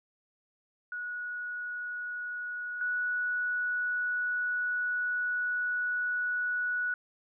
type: tone pair in turn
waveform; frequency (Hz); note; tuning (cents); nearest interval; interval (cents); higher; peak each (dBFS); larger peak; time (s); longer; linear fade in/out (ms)
sine; 1461 / 1470.3; F#6 / F#6; -22 / -11; unison; 11; second; -34 / -28; second; 0.92-2.81 / 2.81-6.94; second; 2
effects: none